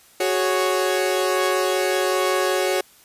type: chord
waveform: sawtooth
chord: F# suspended second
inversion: none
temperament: equal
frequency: 370 / 415.3 / 554.4 Hz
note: F#4 / G#4 / C#5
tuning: 0 / 0 / 0 cents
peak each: -18 / -22 / -19 dBFS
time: 0.2-2.81 s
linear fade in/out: 5 ms
effects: white hiss -52 dBFS RMS until 3.04 s + resampled to 32000 Hz